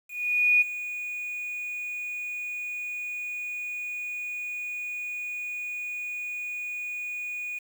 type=tone with ADSR envelope; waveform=sine; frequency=2460 Hz; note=D#7; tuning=20 cents flat; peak=-16 dBFS; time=0.08-7.59 s; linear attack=530 ms; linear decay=20 ms; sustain=-15 dB; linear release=10 ms; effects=8-bit